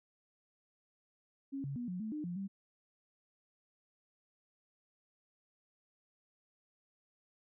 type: tone with pitch steps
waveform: sine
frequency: 274 / 139.1 / 242.3 / 180.8 / 217.8 / 302.3 / 175.3 / 195.4 Hz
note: C#4 / C#3 / B3 / F#3 / A3 / D#4 / F3 / G3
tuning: -20 / +6 / -33 / -40 / -17 / -50 / +7 / -5 cents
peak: -37 dBFS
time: 1.52-2.48 s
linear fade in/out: 20 ms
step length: 120 ms
effects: none